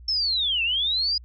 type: linear two-way sweep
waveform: sine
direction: down then up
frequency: 5380 to 2612 to 4957 Hz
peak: -21 dBFS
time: 0.08-1.18 s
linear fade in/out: 5 ms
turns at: 0.63 s
effects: added 60 Hz sine -42 dBFS peak until 1.24 s